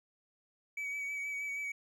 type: tone with vibrato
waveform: triangle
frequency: 2274 Hz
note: C#7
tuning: 44 cents sharp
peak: -34 dBFS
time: 0.77-1.72 s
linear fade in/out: 5 ms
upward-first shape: sine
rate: 6.3 Hz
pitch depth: 23 cents each way
effects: none